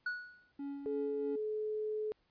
triangle tone with exponential decay, 1466 Hz, F#6, 16 cents flat, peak -30 dBFS, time 0.06-0.52 s, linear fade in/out 5 ms, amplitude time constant 98 ms
triangle tone with tremolo, 281 Hz, C#4, 24 cents sharp, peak -36 dBFS, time 0.59-1.36 s, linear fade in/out 5 ms, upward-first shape sine, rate 3.1 Hz, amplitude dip 45%
sine tone, 428.7 Hz, A4, 45 cents flat, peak -34 dBFS, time 0.86-2.12 s, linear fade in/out 0 ms
effects pink hiss -75 dBFS RMS until 2.3 s + resampled to 11025 Hz

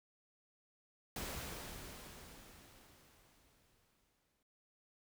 pink noise with exponential decay, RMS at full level -42 dBFS, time 1.16-4.43 s, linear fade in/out 2 ms, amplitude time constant 710 ms, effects none

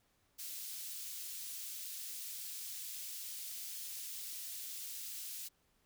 white high-pass noise, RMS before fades -45 dBFS, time 0.38-5.49 s, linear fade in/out 20 ms, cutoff 3500 Hz, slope 12 dB/octave, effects pink hiss -75 dBFS RMS until 5.85 s

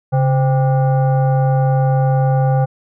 sine tone with frequency modulation, 136.7 Hz, C#3, 24 cents flat, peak -11 dBFS, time 0.12-2.66 s, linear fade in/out 20 ms, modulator 656 Hz, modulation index 0.69, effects none

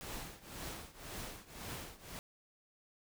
pink noise with tremolo, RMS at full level -43 dBFS, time 0.01-2.19 s, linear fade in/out 0 ms, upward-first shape triangle, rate 1.9 Hz, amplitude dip 90%, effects none

